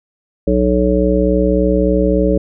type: harmonic tone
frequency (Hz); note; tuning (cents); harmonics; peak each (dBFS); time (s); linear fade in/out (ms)
61.74; B1; 0; 1 / 3 / 5 / 7 / 9; -17 / -17 / -17 / -17 / -17; 0.47-2.38; 5
effects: none